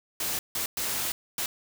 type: noise bursts at uneven times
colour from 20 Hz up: white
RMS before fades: -30 dBFS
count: 4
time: 0.2-0.39 / 0.55-0.66 / 0.77-1.12 / 1.38-1.46 s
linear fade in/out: 2 ms
effects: none